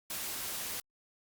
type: noise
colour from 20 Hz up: white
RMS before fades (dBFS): -38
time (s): 0.1-0.8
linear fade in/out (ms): 2
effects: Opus 48 kbps